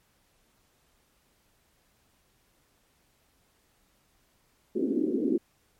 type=band-pass noise; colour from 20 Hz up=white; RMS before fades=-27 dBFS; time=4.75-5.38 s; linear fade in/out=10 ms; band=230 to 390 Hz; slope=48 dB/octave; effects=pink hiss -68 dBFS RMS until 5.79 s + MP3 64 kbps